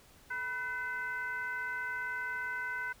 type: tone with frequency modulation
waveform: sine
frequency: 1515 Hz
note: F#6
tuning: 40 cents sharp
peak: -34 dBFS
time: 0.3-2.93 s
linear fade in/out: 10 ms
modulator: 535 Hz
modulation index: 0.77
effects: pink hiss -60 dBFS RMS until 3 s